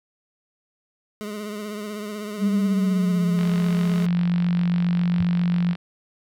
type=tone with vibrato; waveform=25% pulse; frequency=209.4 Hz; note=G#3; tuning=15 cents sharp; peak=-26 dBFS; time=1.21-4.06 s; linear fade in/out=0 ms; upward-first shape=triangle; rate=16 Hz; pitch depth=53 cents each way
type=tone with pitch glide; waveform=sine; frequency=199.5 to 174.68 Hz; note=G3 to F3; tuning=+31 to +1 cents; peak=-18 dBFS; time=2.38-5.76 s; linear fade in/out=50 ms; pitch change=-230 cents; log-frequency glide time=2.57-3.25 s
type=click train; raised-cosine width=0.3 ms; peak=-18 dBFS; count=113; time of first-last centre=3.39-5.753 s; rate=47.4 Hz
type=tone with exponential decay; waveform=sine; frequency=98 Hz; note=G2; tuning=in tune; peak=-21 dBFS; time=5.2-5.29 s; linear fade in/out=5 ms; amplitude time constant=18 ms
effects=none